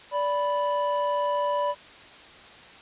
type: tone pair together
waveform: triangle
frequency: 581.8 / 987.8 Hz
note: D5 / B5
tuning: -16 / 0 cents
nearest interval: major sixth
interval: 916 cents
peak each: -24 dBFS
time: 0.11-1.75 s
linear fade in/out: 50 ms
effects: white hiss -47 dBFS RMS until 2.81 s + resampled to 8000 Hz